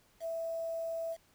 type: tone with quantisation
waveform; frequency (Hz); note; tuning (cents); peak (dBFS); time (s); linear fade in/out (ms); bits
sine; 659.3; E5; 0; -34; 0.2-1.17; 50; 9
effects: pink hiss -67 dBFS RMS until 1.34 s